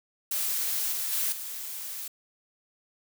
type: noise with level steps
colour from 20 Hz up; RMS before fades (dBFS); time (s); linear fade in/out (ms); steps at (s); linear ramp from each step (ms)
blue; -29 / -31 / -28 / -37; 0.31-2.08; 5; 0.92 / 1.12 / 1.32; 5
effects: none